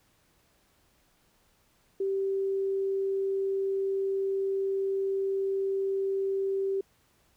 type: tone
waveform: sine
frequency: 389.1 Hz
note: G4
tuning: 13 cents flat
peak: -26 dBFS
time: 2-6.81 s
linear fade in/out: 5 ms
effects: pink hiss -67 dBFS RMS until 7.36 s